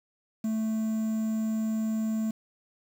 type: tone with quantisation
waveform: triangle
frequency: 220 Hz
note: A3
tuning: in tune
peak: -24 dBFS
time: 0.44-2.31 s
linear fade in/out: 5 ms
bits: 8
effects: none